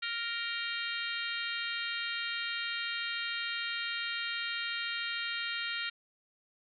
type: harmonic tone with a mistuned harmonic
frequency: 466.5 Hz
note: A#4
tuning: 1 cent sharp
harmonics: 3 / 4 / 5 / 6 / 7 / 8 / 9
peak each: -39 / -40 / -41 / -42 / -42 / -43 / -44 dBFS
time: 0.02-5.9 s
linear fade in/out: 10 ms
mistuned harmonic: 7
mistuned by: -43 cents
effects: none